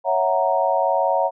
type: chord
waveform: sine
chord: F# dominant seventh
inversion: second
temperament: equal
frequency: 554.4 / 659.3 / 740 / 932.3 Hz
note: C#5 / E5 / F#5 / A#5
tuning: 0 / 0 / 0 / 0 cents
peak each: -22 dBFS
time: 0.04-1.31 s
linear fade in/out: 50 ms
effects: none